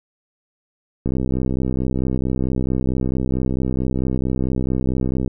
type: click train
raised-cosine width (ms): 3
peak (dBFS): -9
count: 273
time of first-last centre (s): 1.06-5.277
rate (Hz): 64.5
effects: none